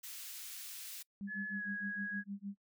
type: high-pass noise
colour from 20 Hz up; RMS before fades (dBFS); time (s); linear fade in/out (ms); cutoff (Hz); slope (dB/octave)
white; -47; 0.03-1.03; 10; 2100; 12
type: tone with tremolo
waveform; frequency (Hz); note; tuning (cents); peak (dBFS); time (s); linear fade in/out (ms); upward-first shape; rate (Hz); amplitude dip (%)
sine; 200; G3; +35; -38; 1.21-2.56; 0; sine; 6.5; 100
type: tone with pitch glide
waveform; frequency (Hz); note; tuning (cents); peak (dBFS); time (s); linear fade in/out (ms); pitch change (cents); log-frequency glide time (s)
sine; 1708 to 1657.5; G#6 to G#6; +48 to -4; -38; 1.27-2.24; 50; -52; 1.52-1.66
effects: noise-tail reverb RT60 0.1 s tail -25 dB re dry